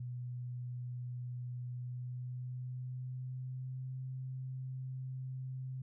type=tone with pitch glide; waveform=sine; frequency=123.47 to 129.98 Hz; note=B2 to C3; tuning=0 to -11 cents; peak=-39 dBFS; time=0-5.82 s; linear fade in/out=5 ms; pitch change=+89 cents; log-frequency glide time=1.7-3.99 s; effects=none